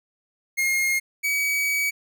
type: tone pair in turn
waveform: 45% pulse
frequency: 2139 / 2272 Hz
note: C7 / C#7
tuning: +38 / +42 cents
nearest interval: minor second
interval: 104 cents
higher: second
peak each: -20 / -21 dBFS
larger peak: first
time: 0.57-1 / 1.23-1.91 s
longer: second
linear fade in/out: 20 ms
effects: none